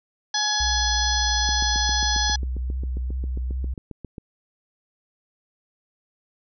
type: harmonic tone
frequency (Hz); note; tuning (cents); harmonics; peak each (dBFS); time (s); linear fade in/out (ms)
843; G#5; +26; 1 / 2 / 4 / 5 / 6 / 7; -28 / -28 / -28 / -28 / -28 / -28; 0.34-2.36; 5
type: tone with vibrato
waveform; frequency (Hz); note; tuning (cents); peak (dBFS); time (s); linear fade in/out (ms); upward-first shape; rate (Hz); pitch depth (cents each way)
sine; 63.4; B1; +46; -24; 0.6-3.74; 5; sine; 2.4; 32
type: click train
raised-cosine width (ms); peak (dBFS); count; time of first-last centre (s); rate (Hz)
3; -22; 21; 1.49-4.182; 7.43
effects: none